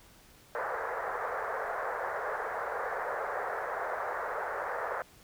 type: band-pass noise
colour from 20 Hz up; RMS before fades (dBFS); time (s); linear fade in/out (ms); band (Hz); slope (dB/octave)
pink; -35; 0.55-5.02; 0; 450 to 1800; 48
effects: pink hiss -58 dBFS RMS until 5.23 s